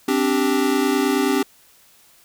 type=chord; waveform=square; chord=C suspended second; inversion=none; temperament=equal with one note detuned; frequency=261.6 / 291 / 392 Hz; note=C4 / D4 / G4; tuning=0 / -16 / 0 cents; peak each=-22 dBFS; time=0.08-1.43 s; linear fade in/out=5 ms; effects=white hiss -53 dBFS RMS until 2.24 s